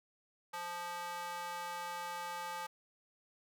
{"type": "tone with high-pass filter", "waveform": "square", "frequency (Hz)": 174.61, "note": "F3", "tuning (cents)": 0, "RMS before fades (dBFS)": -42, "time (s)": [0.53, 2.67], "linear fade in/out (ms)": 10, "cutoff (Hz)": 930, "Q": 2.3, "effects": []}